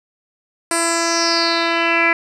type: tone with low-pass filter sweep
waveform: 10% pulse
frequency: 334.9 Hz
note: E4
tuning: 27 cents sharp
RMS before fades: -17 dBFS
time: 0.71-2.13 s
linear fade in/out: 2 ms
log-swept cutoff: 9400 to 2200 Hz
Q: 6.1
effects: none